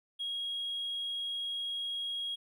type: tone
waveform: triangle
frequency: 3288 Hz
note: G#7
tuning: 18 cents flat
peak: -31 dBFS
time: 0.19-2.36 s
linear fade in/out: 20 ms
effects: tanh soft clip ceiling -30 dBFS